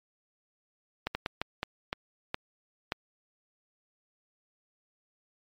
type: slowing click train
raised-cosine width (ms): 0.3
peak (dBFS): -14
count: 8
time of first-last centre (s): 1.07-2.921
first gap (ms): 80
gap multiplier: 1.39
effects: MP3 96 kbps